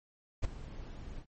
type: noise with ADSR envelope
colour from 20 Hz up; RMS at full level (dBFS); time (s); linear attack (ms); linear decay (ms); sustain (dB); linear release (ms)
brown; -27; 0.42-1.26; 26; 9; -17; 77
effects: MP3 32 kbps